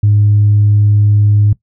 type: tone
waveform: sine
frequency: 103.83 Hz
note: G#2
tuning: in tune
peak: -5 dBFS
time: 0.03-1.53 s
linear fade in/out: 5 ms
effects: noise-tail reverb RT60 0.1 s tail -19 dB re dry + tanh soft clip ceiling -2 dBFS